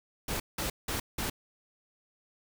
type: noise bursts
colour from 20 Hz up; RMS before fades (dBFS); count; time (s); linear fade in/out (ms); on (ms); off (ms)
pink; -33; 4; 0.28-1.3; 5; 120; 180
effects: none